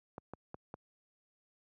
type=clicks; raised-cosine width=1 ms; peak=-29 dBFS; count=4; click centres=0.181 / 0.336 / 0.544 / 0.741 s; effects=high-pass 80 Hz 12 dB/octave